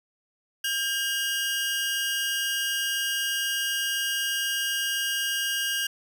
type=tone pair together; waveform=sawtooth; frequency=1603 / 2862 Hz; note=G6 / F7; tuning=+38 / +42 cents; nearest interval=minor seventh; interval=1004 cents; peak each=-25 dBFS; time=0.64-5.87 s; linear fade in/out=5 ms; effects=none